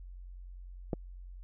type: clicks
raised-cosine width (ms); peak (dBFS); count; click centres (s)
2; -18 / -29; 2; 0.932 / 0.938
effects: added 45 Hz sine -44 dBFS peak until 1.43 s